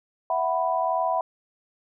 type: chord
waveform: sine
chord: E suspended second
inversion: none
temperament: just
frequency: 659.3 / 741.7 / 988.9 Hz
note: E5 / F#5 / B5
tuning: 0 / +4 / +2 cents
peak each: -26 dBFS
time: 0.3-1.21 s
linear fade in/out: 2 ms
effects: none